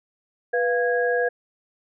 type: tone cluster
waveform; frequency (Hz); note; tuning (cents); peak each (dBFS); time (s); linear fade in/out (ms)
sine; 489.5 / 695 / 1648; B4 / F5 / G#6; -15 / -9 / -14; -21 / -27 / -25; 0.53-1.29; 10
effects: none